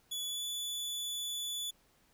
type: tone with pitch glide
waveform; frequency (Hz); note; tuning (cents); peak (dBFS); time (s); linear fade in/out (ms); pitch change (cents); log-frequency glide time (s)
sawtooth; 3418 to 3458; G#7 to A7; +49 to -31; -33; 0.11-1.71; 10; +20; 0.25-0.44
effects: pink hiss -69 dBFS RMS until 2.13 s